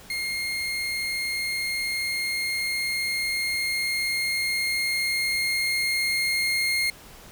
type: tone with level ramp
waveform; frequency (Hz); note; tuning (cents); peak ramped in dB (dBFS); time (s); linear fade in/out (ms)
30% pulse; 2133; C7; +33; -24 to -19; 0.1-6.9; 2
effects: pink hiss -47 dBFS RMS until 7.31 s